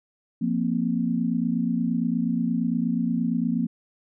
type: chord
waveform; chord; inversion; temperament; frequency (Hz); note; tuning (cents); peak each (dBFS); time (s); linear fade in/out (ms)
sine; F suspended fourth; none; equal; 174.61 / 233.1 / 261.6; F3 / Bb3 / C4; 0 / 0 / 0; -27 / -24 / -28; 0.41-3.67; 10
effects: none